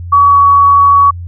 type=tone with pitch glide; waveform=sine; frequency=1133 to 1126.5 Hz; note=C#6 to C#6; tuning=+37 to +28 cents; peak=-3 dBFS; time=0.12-1.11 s; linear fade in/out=10 ms; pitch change=-9 cents; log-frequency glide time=0.29-0.37 s; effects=added 87 Hz sine -21 dBFS peak until 1.27 s